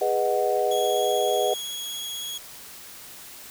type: chord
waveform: sine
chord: G# minor seventh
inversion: none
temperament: equal with one note detuned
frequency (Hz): 411.7 / 493.9 / 622.3 / 740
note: G#4 / B4 / D#5 / F#5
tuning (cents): -15 / 0 / 0 / 0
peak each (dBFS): -26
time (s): 0.01-1.54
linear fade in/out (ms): 5
type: tone with vibrato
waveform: sawtooth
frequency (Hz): 3322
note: G#7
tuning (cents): 0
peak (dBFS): -28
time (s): 0.71-2.38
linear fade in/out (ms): 5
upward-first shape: square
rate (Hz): 16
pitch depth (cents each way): 10
effects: white hiss -43 dBFS RMS until 3.5 s